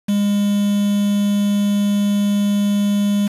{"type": "tone with quantisation", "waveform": "triangle", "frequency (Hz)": 203.6, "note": "G#3", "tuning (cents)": -34, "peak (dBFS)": -12, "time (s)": [0.08, 3.28], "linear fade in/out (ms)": 10, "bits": 5, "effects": ["resampled to 32000 Hz"]}